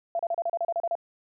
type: tone bursts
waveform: sine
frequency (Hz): 679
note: F5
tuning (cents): -49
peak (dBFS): -24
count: 11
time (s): 0.15-0.953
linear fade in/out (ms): 2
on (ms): 43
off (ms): 33
effects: none

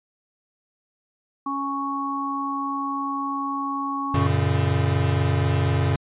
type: harmonic tone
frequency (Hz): 277.2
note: C#4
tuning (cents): 0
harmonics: 1 / 3 / 4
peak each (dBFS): -29 / -34 / -26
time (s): 1.46-4.27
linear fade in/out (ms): 5
type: chord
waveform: square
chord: F# major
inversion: none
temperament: equal with one note detuned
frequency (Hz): 92.5 / 116.54 / 140.85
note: F#2 / A#2 / C#3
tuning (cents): 0 / 0 / +28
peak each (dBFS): -23 / -26 / -24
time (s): 4.14-5.96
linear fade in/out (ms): 5
effects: resampled to 8000 Hz

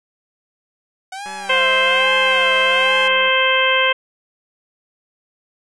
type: tone with vibrato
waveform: sawtooth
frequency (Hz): 740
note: F#5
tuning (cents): 0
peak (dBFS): -24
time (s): 1.12-3.08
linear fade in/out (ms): 5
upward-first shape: sine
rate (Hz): 1.2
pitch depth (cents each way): 230
type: click train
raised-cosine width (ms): 0.5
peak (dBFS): -22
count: 392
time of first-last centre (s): 1.26-3.286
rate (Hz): 193
type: harmonic tone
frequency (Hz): 523.3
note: C5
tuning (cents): 0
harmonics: 1 / 2 / 3 / 4 / 5 / 6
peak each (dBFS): -20 / -20 / -20 / -20 / -20 / -20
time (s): 1.49-3.93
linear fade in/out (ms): 10
effects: resampled to 24000 Hz

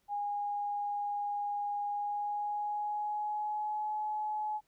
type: tone with pitch glide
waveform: sine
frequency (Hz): 820 to 850.4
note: G#5 to G#5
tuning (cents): -22 to +41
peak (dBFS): -32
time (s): 0.08-4.61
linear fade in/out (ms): 50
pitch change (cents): +63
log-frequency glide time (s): 1.87-3.93
effects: pink hiss -75 dBFS RMS until 4.67 s

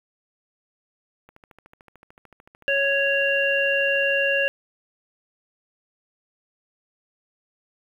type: click train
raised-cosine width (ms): 0.5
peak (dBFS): -33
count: 39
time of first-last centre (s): 1.29-4.105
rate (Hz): 13.5
type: harmonic tone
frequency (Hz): 554.4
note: C#5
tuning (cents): 0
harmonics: 1 / 3 / 5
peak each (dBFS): -23 / -23 / -23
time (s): 2.68-4.48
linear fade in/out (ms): 0
effects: 9-bit

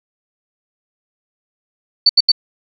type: tone bursts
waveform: sine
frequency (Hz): 4500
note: C#8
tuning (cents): +25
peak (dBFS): -6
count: 3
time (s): 2.06-2.318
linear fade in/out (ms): 5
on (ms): 34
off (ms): 78
effects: none

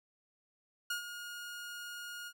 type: tone with ADSR envelope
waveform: sawtooth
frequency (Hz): 1431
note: F6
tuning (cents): +42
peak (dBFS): -29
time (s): 0.9-2.33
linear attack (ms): 5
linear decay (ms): 110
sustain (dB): -10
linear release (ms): 58
effects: none

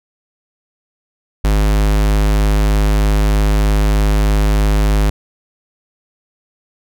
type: tone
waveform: square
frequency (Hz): 51.6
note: G#1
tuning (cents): -10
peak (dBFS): -11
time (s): 1.44-5.1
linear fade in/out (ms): 5
effects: none

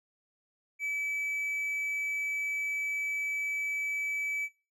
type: tone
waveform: triangle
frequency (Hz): 2298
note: D7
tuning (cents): -38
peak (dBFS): -29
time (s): 0.79-4.49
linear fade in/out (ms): 50
effects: noise-tail reverb RT60 0.3 s tail -18 dB re dry

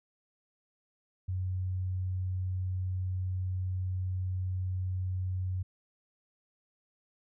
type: tone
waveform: sine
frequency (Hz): 92.5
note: F#2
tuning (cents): 0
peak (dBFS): -30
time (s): 1.28-5.63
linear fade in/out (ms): 10
effects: none

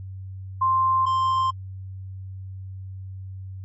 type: tone pair in turn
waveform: sine / triangle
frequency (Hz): 1050 / 1050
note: C6 / C6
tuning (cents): +6 / +6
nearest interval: unison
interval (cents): 0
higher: neither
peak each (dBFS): -17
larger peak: neither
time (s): 0.61-1.06 / 1.06-1.51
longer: neither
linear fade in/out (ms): 10
effects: added 95 Hz sine -33 dBFS peak until 3.64 s + MP3 32 kbps

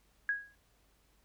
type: tone with exponential decay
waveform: sine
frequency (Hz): 1653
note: G#6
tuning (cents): -9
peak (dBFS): -26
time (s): 0.29-0.55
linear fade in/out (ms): 1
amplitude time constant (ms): 55
effects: added 50 Hz sine -70 dBFS peak until 1.24 s + pink hiss -71 dBFS RMS until 1.24 s

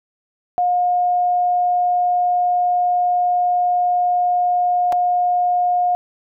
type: tone with dropouts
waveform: sine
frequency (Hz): 715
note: F5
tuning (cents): +41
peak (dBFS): -14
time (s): 0.58-5.95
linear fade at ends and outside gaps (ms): 0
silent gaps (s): 4.923-4.927
effects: none

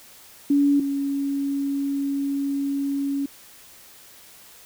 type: tone pair in turn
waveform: sine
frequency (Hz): 284 / 279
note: C#4 / C#4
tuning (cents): +42 / +11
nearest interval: unison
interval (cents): 31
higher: first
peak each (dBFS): -15 / -22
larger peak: first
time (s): 0.5-0.8 / 0.8-3.26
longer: second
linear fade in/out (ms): 5
effects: white hiss -48 dBFS RMS until 4.65 s

